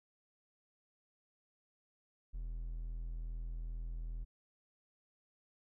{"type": "tone", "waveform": "triangle", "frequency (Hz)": 41.2, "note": "E1", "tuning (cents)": 0, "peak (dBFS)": -37, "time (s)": [2.33, 4.25], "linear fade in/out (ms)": 20, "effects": []}